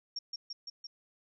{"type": "tone with echo", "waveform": "sine", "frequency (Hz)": 5530, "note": "F8", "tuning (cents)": -18, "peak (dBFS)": -34, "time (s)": [0.16, 0.19], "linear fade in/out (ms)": 5, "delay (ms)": 170, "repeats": 4, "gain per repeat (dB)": -2, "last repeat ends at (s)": 0.87, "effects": []}